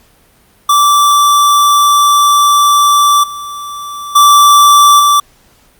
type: tone with level steps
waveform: square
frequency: 1165 Hz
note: D6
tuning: 14 cents flat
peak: -6 / -22 / -3 / -6 dBFS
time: 0.69-5.2 s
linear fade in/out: 5 ms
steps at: 3.23 / 4.15 / 4.99 s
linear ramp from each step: 10 ms
effects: pink hiss -48 dBFS RMS until 5.79 s + Opus 48 kbps